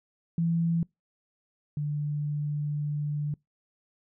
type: tone pair in turn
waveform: sine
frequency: 167.1 / 147.63 Hz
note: E3 / D3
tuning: +24 / +9 cents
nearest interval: major second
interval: 215 cents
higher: first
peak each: -23 / -27 dBFS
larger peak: first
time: 0.38-0.83 / 1.77-3.34 s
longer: second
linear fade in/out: 2 ms
effects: noise-tail reverb RT60 0.2 s tail -26 dB re dry